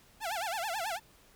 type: tone with vibrato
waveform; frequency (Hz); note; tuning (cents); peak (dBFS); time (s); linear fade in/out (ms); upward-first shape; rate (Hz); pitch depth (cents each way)
sawtooth; 770; G5; -31; -29; 0.2-1; 50; sine; 9.2; 260
effects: pink hiss -61 dBFS RMS until 1.35 s